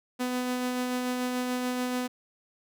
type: tone with tremolo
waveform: sawtooth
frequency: 250 Hz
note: B3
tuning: 21 cents sharp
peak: -23 dBFS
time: 0.19-2.08 s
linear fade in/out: 20 ms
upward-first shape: sine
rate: 6.9 Hz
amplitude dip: 25%
effects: none